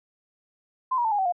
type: tone with pitch steps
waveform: sine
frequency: 1031 / 956.4 / 887.2 / 823 / 763.5 / 708.3 Hz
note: C6 / A#5 / A5 / G#5 / G5 / F5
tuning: -26 / +44 / +14 / -16 / -46 / +24 cents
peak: -21 dBFS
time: 0.91-1.324 s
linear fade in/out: 10 ms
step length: 69 ms
effects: none